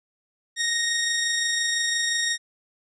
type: tone with amplitude modulation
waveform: 15% pulse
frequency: 1864.7 Hz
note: A#6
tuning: in tune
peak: -15 dBFS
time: 0.56-2.38 s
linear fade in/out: 50 ms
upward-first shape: sine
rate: 25.8 Hz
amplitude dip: 25%
effects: resampled to 22050 Hz